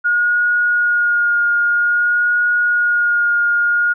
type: tone with vibrato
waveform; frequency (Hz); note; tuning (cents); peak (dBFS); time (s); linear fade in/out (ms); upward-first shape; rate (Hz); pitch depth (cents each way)
sine; 1433; F6; +44; -12; 0.04-3.94; 20; sine; 0.51; 15
effects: none